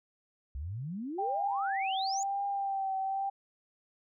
sine exponential sweep, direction up, 62.4 to 7070 Hz, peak -35 dBFS, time 0.55-2.23 s, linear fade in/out 0 ms
sine tone with vibrato, 784 Hz, G5, in tune, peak -30 dBFS, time 1.18-3.3 s, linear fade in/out 10 ms, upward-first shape triangle, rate 0.98 Hz, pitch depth 41 cents each way
effects none

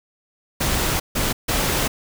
pink noise bursts at uneven times, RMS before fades -21 dBFS, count 3, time 0.6-1 / 1.15-1.33 / 1.48-1.88 s, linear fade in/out 10 ms, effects none

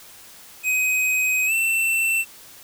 square tone with pitch glide, 2518 to 2683 Hz, D#7 to E7, +20 to +30 cents, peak -19 dBFS, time 0.63-2.25 s, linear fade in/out 50 ms, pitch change +110 cents, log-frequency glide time 1.46-1.53 s, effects white hiss -45 dBFS RMS until 2.63 s

